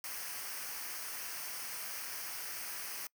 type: noise with comb filter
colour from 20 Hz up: white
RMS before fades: -42 dBFS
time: 0.04-3.07 s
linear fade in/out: 2 ms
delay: 0.27 ms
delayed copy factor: -0.65
effects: noise-tail reverb RT60 0.1 s tail -25 dB re dry